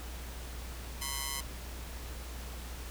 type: ring-modulated tone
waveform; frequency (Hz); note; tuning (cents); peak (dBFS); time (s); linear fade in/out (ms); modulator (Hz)
5% pulse; 1023; C6; -39; -20; 1.01-1.41; 10; 69.5
effects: added 60 Hz sine -41 dBFS peak until 2.9 s + pink hiss -47 dBFS RMS until 2.9 s